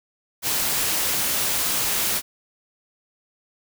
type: noise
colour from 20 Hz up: white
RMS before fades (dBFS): -23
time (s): 0.42-2.22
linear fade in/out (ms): 50
effects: none